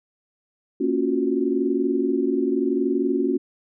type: chord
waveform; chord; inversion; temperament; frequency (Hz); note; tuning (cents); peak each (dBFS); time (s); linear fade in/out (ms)
sine; Gb major seventh; first; equal; 233.1 / 277.2 / 349.2 / 370; Bb3 / Db4 / F4 / Gb4; 0 / 0 / 0 / 0; -27 / -23 / -26 / -24; 0.8-3.38; 10
effects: none